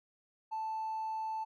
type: tone with hard clipping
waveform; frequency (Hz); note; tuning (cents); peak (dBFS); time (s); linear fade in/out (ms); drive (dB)
sine; 880; A5; 0; -35; 0.51-1.45; 20; 1
effects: none